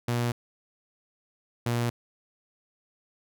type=tone pair in turn; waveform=sawtooth; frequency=120 / 118.96 Hz; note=B2 / A#2; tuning=-49 / +36 cents; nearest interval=unison; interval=15 cents; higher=first; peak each=-21 dBFS; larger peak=neither; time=0.08-0.32 / 1.66-1.9 s; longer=neither; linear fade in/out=5 ms; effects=none